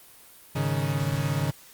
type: chord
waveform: 40% pulse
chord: Ab suspended fourth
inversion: none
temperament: equal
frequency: 103.83 / 138.59 / 155.56 Hz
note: Ab2 / Db3 / Eb3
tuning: 0 / 0 / 0 cents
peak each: -31 / -26 / -28 dBFS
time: 0.55-1.51 s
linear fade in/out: 10 ms
effects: white hiss -51 dBFS RMS until 1.73 s + Opus 32 kbps